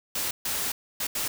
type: noise bursts at uneven times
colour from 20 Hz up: white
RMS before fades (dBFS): -29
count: 4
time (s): 0.15-0.31 / 0.45-0.72 / 1-1.07 / 1.15-1.28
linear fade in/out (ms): 5
effects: none